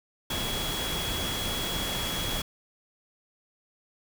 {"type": "tone in noise", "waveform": "sine", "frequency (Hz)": 3341, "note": "G#7", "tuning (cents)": 10, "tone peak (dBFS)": -33, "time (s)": [0.3, 2.42], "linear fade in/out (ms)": 5, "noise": "pink", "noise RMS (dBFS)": -32, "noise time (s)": [0.3, 2.42], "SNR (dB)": -4, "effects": []}